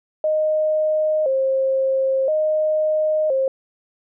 sine tone with vibrato, 574 Hz, D5, 40 cents flat, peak -16 dBFS, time 0.24-3.48 s, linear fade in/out 2 ms, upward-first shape square, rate 0.49 Hz, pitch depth 130 cents each way, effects none

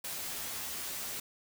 white noise with comb filter, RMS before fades -39 dBFS, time 0.04-1.2 s, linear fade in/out 5 ms, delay 12 ms, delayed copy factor +0.6, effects none

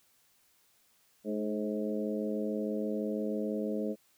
harmonic tone with a mistuned harmonic, 106.2 Hz, G#2, 39 cents sharp, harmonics 2 / 3 / 4 / 5 / 6, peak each -34 / -38 / -37 / -38 / -43 dBFS, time 1.24-3.96 s, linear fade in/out 50 ms, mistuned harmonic 3, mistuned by -46 cents, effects white hiss -68 dBFS RMS until 4.17 s

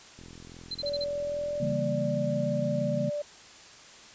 click train, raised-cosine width 3 ms, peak -35 dBFS, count 66, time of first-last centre 0.19-1.719 s, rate 42.5 Hz
sine tone bursts, 4099 Hz, C8, 36 cents flat, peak -31 dBFS, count 5, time 0.71-1.043 s, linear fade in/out 5 ms, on 37 ms, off 37 ms
sine tone with pitch glide, 576 to 587.4 Hz, D5 to D5, -34 to 0 cents, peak -29 dBFS, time 0.83-3.22 s, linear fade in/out 5 ms, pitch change +34 cents, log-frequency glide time 1.03-1.64 s
sine chord, C# diminished seventh, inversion none, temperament equal, 138.59 / 164.81 / 196 / 233.1 Hz, C#3 / E3 / G3 / Bb3, 0 / 0 / 0 / 0 cents, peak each -32 / -34 / -34 / -33 dBFS, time 1.6-3.1 s, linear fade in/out 10 ms
effects white hiss -50 dBFS RMS until 4.14 s + resampled to 16000 Hz

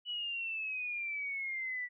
sine exponential sweep, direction down, 2960 to 1954 Hz, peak -35 dBFS, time 0.05-1.89 s, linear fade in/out 50 ms, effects none

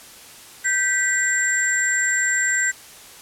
sine tone cluster, 1558 / 1957 / 7420 Hz, G6 / B6 / A#8, -11 / -16 / -9 cents, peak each -22 dBFS, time 0.64-2.72 s, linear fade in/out 20 ms, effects white hiss -43 dBFS RMS until 3.21 s + low-pass 12000 Hz 12 dB/octave

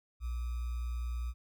sine tone with sample-and-hold, 60 Hz, B1, 49 cents flat, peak -33 dBFS, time 0.2-1.34 s, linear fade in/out 50 ms, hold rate 1225 Hz, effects none

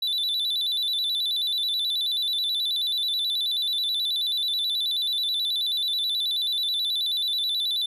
triangle tone with vibrato, 3729 Hz, A#7, in tune, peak -22 dBFS, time 0.02-7.86 s, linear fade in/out 5 ms, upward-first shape square, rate 9.3 Hz, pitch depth 94 cents each way, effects none

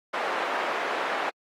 pink band-pass noise, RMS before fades -29 dBFS, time 0.13-1.3 s, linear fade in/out 10 ms, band 560 to 1700 Hz, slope 12 dB/octave, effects high-pass 300 Hz 12 dB/octave + AAC 48 kbps

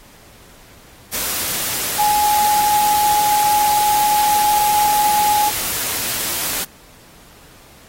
sine tone in noise, 838 Hz, G#5, 15 cents sharp, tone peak -13 dBFS, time 1.98-5.5 s, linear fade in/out 20 ms, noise white, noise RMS -22 dBFS, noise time 1.12-6.65 s, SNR +6 dB, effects pink hiss -46 dBFS RMS until 7.88 s + AAC 48 kbps

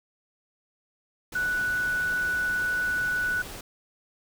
sine tone in noise, 1480 Hz, F#6, in tune, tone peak -24 dBFS, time 1.35-3.42 s, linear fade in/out 5 ms, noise pink, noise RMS -40 dBFS, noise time 1.32-3.61 s, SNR +13 dB, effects none

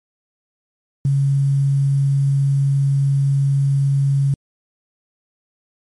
sine tone with quantisation, 138.6 Hz, C#3, in tune, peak -13 dBFS, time 1.05-4.34 s, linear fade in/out 2 ms, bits 7, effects MP3 48 kbps

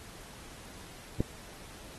click, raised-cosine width 3 ms, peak -13 dBFS, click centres 1.205 s, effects pink hiss -50 dBFS RMS until 1.98 s + AAC 32 kbps

